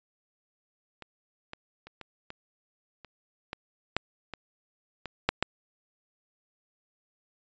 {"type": "clicks", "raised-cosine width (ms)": 0.3, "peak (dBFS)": [-27, -23, -30, -26, -24, -30, -19, -9, -21, -20, -6, -8], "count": 12, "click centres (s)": [1.023, 1.534, 1.87, 2.013, 2.304, 3.047, 3.531, 3.966, 4.337, 5.057, 5.29, 5.426], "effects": ["resampled to 16000 Hz"]}